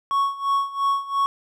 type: tone with tremolo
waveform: triangle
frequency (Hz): 1108.7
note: C#6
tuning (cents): 0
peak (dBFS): -15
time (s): 0.11-1.26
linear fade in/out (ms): 0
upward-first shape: sine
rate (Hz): 2.9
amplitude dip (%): 85
effects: none